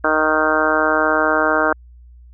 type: harmonic tone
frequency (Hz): 155.56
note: D#3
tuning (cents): 0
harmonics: 2 / 3 / 4 / 5 / 6 / 7 / 8 / 9 / 10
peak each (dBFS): -23 / -23 / -20 / -25 / -25 / -24 / -23 / -21 / -21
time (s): 0.04-1.73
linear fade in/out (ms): 5
effects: added 60 Hz sine -40 dBFS peak until 2.33 s